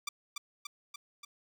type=tone with echo; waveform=10% pulse; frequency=1174.7 Hz; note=D6; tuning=in tune; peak=-25 dBFS; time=0.07-0.09 s; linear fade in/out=5 ms; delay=290 ms; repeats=4; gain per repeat=-3 dB; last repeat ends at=1.25 s; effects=none